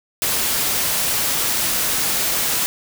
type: noise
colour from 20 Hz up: white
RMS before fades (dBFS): -20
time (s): 0.22-2.66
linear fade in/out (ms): 0
effects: none